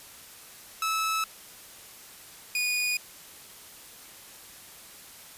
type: tone pair in turn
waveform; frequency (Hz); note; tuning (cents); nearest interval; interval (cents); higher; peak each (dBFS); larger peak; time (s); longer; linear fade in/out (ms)
sawtooth; 1304 / 2462; E6 / D#7; -19 / -19; major seventh; 1100; second; -22; neither; 0.82-1.24 / 2.55-2.97; neither; 2
effects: white hiss -48 dBFS RMS until 5.37 s + resampled to 32000 Hz